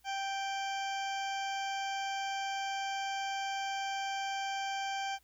harmonic tone, 784 Hz, G5, in tune, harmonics 1 / 2 / 3 / 4 / 6 / 7 / 8 / 9, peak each -35 / -42 / -44 / -44 / -51 / -52 / -52 / -55 dBFS, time 0.04-5.19 s, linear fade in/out 50 ms, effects added 60 Hz sine -70 dBFS peak until 5.23 s + white hiss -70 dBFS RMS until 5.23 s

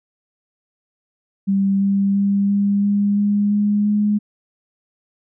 sine tone with pitch steps, 196 / 197.71 / 199.43 / 201.2 / 202.9 / 204.7 / 206.5 / 208.3 Hz, G3 / G3 / G3 / G3 / G#3 / G#3 / G#3 / G#3, 0 / +15 / +30 / +45 / -40 / -25 / -10 / +5 cents, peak -14 dBFS, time 1.47-4.19 s, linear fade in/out 20 ms, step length 340 ms, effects none

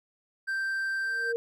triangle tone, 1568 Hz, G6, in tune, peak -26 dBFS, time 0.47-1.33 s, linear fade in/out 20 ms
sine tone with exponential growth, 466.2 Hz, A#4, in tune, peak -24 dBFS, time 1.01-1.36 s, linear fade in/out 0 ms, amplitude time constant 74 ms
effects none

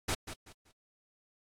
pink noise with echo, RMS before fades -31 dBFS, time 0.08-0.15 s, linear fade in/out 10 ms, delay 190 ms, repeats 3, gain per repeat -11 dB, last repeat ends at 0.72 s, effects low-pass 11000 Hz 12 dB/octave + AAC 64 kbps

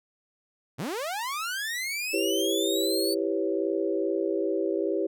sawtooth linear sweep, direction up, 102.7 to 4544 Hz, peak -26 dBFS, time 0.78-3.15 s, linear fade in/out 20 ms
sine chord, C# half-diminished seventh, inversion first, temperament equal, 329.6 / 392 / 493.9 / 554.4 Hz, E4 / G4 / B4 / C#5, 0 / 0 / 0 / 0 cents, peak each -29 / -28 / -33 / -32 dBFS, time 2.13-5.07 s, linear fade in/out 10 ms
effects none

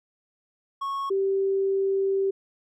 triangle / sine tone pair in turn, 1101 / 389.3 Hz, C#6 / G4, -12 / -12 cents, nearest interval octave + tritone, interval 1800 cents, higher first, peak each -25 / -21 dBFS, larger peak second, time 0.81-1.1 / 1.1-2.31 s, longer second, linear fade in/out 10 ms, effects none

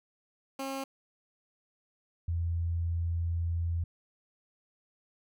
15% pulse / sine tone pair in turn, 270 / 84.48 Hz, C#4 / E2, -45 / +43 cents, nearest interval octave + minor sixth, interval 2012 cents, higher first, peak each -28 / -28 dBFS, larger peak neither, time 0.59-0.84 / 2.28-3.84 s, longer second, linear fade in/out 5 ms, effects none

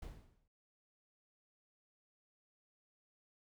brown noise with exponential decay, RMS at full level -43 dBFS, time 0.02-0.48 s, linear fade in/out 5 ms, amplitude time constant 100 ms, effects none

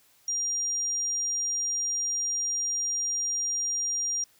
sine tone, 5700 Hz, F8, 34 cents sharp, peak -26 dBFS, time 0.28-4.24 s, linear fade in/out 2 ms, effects white hiss -62 dBFS RMS until 4.39 s

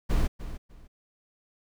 brown noise with echo, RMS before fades -23 dBFS, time 0.09-0.28 s, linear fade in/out 20 ms, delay 300 ms, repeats 2, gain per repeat -13 dB, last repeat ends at 0.88 s, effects none

